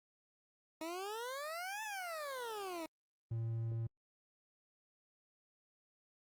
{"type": "exponential two-way sweep", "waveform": "20% pulse", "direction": "up then down", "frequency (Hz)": [311.1, 888, 311.1], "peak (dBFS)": -36, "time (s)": [0.81, 2.86], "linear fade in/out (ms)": 2, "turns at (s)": 1.83}
{"type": "tone", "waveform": "triangle", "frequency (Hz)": 114.2, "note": "A#2", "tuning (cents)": -35, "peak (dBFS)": -34, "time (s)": [3.31, 3.87], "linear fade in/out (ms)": 5}
{"effects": ["Opus 48 kbps"]}